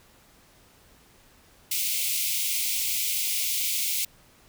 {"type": "high-pass noise", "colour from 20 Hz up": "white", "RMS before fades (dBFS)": -27, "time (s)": [1.71, 4.05], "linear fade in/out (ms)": 5, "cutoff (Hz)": 2100, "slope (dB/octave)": 96, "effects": ["pink hiss -57 dBFS RMS until 4.48 s"]}